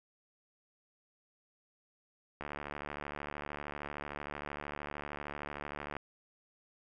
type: click train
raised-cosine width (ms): 0.5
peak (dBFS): -25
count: 261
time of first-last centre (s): 2.41-5.967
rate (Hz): 73.1
effects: none